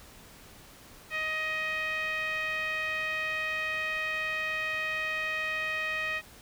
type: tone with low-pass filter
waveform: 5% pulse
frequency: 627 Hz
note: D#5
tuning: 13 cents sharp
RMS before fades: -32 dBFS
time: 1.1-6.22 s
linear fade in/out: 50 ms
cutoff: 2200 Hz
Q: 6.3
effects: pink hiss -52 dBFS RMS until 6.41 s